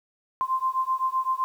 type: beating tone pair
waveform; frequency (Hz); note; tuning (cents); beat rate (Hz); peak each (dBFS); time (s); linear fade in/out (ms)
sine; 1041 / 1048.8; C6 / C6; -9 / +4; 7.8; -26; 0.41-1.44; 0
effects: 9-bit

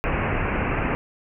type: low-pass noise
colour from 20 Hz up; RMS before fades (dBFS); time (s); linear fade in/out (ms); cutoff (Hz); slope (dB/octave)
pink; -24; 0.04-0.95; 0; 2700; 96
effects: none

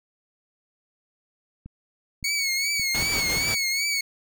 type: click train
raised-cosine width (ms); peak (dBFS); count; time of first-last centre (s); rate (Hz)
5; -27; 4; 1.66-3.365; 1.76
type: tone with vibrato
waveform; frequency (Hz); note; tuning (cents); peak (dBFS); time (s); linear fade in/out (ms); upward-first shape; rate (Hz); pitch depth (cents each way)
20% pulse; 2217; C#7; 0; -18; 2.24-4.01; 5; triangle; 2.6; 81
type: noise with tremolo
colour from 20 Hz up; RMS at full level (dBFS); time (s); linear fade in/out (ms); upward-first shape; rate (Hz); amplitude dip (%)
pink; -30; 2.94-3.55; 10; square; 5.6; 35
effects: none

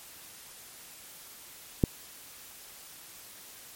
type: click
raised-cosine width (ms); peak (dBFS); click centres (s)
3; -8; 1.838
effects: white hiss -49 dBFS RMS until 3.75 s + MP3 64 kbps

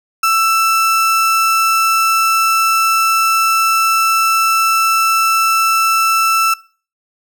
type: tone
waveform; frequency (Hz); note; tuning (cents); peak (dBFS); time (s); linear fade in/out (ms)
35% pulse; 1328; E6; +12; -9; 0.23-6.54; 5
effects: noise-tail reverb RT60 0.4 s tail -21 dB re dry

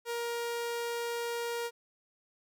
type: tone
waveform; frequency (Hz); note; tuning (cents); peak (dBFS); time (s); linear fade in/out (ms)
sawtooth; 470.9; A#4; +18; -29; 0.05-1.71; 50
effects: none

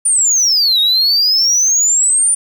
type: exponential two-way sweep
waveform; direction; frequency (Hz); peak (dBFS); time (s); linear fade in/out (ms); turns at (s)
sine; down then up; 9400 to 3729 to 9400; -7; 0.05-2.35; 10; 0.8
effects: tanh soft clip ceiling -8 dBFS + 7-bit

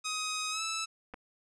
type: tone with pitch glide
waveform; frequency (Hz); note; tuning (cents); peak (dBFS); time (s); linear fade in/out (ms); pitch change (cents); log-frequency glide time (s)
10% pulse; 1258 to 1313.7; D#6 to E6; +19 to -6; -24; 0.04-0.86; 20; +75; 0.5-0.62
type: clicks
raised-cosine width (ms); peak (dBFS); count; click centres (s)
0.5; -29; 2; 1.138 / 1.142
effects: resampled to 22050 Hz

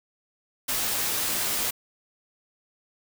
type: noise with comb filter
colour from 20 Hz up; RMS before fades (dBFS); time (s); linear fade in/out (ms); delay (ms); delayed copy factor
white; -27; 0.68-1.71; 10; 16; -0.5
effects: none

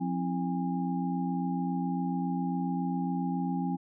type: tone cluster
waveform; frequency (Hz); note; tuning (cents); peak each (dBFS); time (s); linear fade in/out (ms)
sine; 176.7 / 264 / 327.5 / 815; F3 / C4 / E4 / G#5; +21 / +16 / -11 / -33; -31 / -32 / -40 / -37; 0-3.77; 20
effects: none

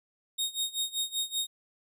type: tone with tremolo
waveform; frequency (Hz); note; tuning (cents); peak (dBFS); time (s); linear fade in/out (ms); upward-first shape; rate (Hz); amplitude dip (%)
sawtooth; 3724; A#7; -2; -24; 0.38-1.47; 10; sine; 5.2; 90
effects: none

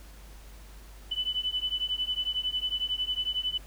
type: beating tone pair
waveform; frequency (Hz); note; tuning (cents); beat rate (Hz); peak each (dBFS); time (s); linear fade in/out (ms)
sine; 2991 / 3002; F#7 / F#7; +18 / +24; 11; -31; 1.11-3.58; 10
effects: added 50 Hz sine -46 dBFS peak until 3.66 s + pink hiss -54 dBFS RMS until 3.66 s

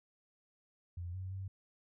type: tone with pitch steps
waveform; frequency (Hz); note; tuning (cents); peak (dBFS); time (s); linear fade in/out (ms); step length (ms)
sine; 87.4 / 93.6 / 95.8; F2 / F#2 / G2; +2 / +20 / -39; -39; 0.97-1.48; 5; 170
effects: none

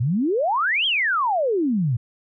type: exponential two-way sweep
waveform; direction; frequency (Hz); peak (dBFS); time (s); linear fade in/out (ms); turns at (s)
sine; up then down; 110 to 3322 to 110; -18; 0-1.97; 10; 0.86
effects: none

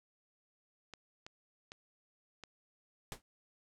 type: clicks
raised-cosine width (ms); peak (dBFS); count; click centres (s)
0.2; -30; 4; 0.937 / 1.265 / 1.719 / 2.437
type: noise with exponential decay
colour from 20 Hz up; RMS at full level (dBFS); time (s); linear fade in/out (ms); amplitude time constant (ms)
pink; -39; 3.12-3.22; 0; 20
effects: low-pass 12000 Hz 12 dB/octave

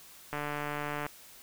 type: click train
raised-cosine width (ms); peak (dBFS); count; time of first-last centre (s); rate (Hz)
0.5; -20; 109; 0.33-1.065; 147
effects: white hiss -53 dBFS RMS until 1.42 s

